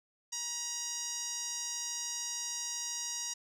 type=tone with band-pass filter; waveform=sawtooth; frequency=953 Hz; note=A#5; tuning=38 cents sharp; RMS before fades=-38 dBFS; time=0.32-3.34 s; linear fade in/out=10 ms; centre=6100 Hz; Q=5.1; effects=none